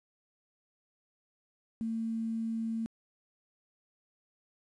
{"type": "tone with quantisation", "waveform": "sine", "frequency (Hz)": 225.6, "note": "A3", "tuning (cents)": 44, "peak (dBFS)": -31, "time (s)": [1.81, 2.86], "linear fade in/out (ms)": 0, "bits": 10, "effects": ["resampled to 22050 Hz"]}